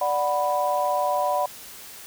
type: chord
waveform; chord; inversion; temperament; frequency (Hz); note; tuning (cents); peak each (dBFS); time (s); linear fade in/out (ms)
sine; B minor; first; equal; 587.3 / 740 / 987.8; D5 / F#5 / B5; 0 / 0 / 0; -25; 0.01-1.46; 5
effects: white hiss -42 dBFS RMS until 2.06 s